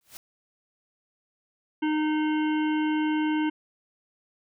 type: noise with exponential growth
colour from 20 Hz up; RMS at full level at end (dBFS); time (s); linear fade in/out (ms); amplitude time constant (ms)
white; -39; 0.01-0.17; 1; 34
type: harmonic tone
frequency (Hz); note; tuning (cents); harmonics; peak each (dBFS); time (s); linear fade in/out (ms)
307.5; D#4; -20; 1 / 3 / 5 / 7 / 9 / 10; -23 / -33 / -37 / -40 / -42 / -43; 1.82-3.5; 10
effects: none